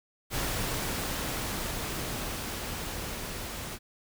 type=noise with level ramp; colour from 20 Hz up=pink; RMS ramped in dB=-31 to -38 dBFS; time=0.3-3.79 s; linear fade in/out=50 ms; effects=none